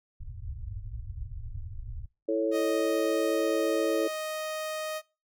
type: low-pass noise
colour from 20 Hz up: pink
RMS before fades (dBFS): -38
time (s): 0.2-2.06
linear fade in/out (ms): 10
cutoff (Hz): 120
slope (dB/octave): 96
type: chord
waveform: sine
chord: A major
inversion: second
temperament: equal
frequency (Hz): 329.6 / 440 / 554.4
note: E4 / A4 / C#5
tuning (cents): 0 / 0 / 0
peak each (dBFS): -29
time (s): 2.28-4.08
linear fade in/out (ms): 10
type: tone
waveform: sawtooth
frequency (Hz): 623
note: D#5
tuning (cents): +2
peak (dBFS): -28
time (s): 2.51-5.02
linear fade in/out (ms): 50
effects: noise-tail reverb RT60 0.3 s tail -24 dB re dry